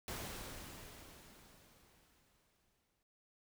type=noise with exponential decay; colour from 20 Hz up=pink; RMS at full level=-43 dBFS; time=0.08-3.03 s; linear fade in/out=1 ms; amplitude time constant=640 ms; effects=none